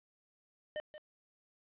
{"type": "tone with echo", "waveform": "square", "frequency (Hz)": 608, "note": "D#5", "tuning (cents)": -40, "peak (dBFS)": -37, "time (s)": [0.76, 0.8], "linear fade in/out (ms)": 0, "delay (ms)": 180, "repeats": 1, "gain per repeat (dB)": -11, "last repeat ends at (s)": 0.98, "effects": ["resampled to 8000 Hz", "11-bit"]}